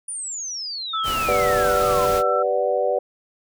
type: exponential sweep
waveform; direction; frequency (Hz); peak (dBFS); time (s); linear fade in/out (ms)
sine; down; 9690 to 984; -27; 0.08-2.06; 5
type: tone with pitch glide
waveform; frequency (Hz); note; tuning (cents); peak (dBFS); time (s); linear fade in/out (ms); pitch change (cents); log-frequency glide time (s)
sine; 1312 to 1334.2; E6 to E6; -9 to +20; -22; 0.93-2.43; 10; +29; 1.47-1.64
type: noise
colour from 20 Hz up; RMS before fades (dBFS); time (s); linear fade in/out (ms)
pink; -29; 1.03-2.23; 50
type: chord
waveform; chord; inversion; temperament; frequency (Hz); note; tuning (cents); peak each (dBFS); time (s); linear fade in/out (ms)
sine; G major seventh; none; equal with one note detuned; 390.4 / 493.9 / 587.3 / 740; G4 / B4 / D5 / F#5; -7 / 0 / 0 / 0; -27 / -22 / -22 / -26; 1.28-2.99; 5
effects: none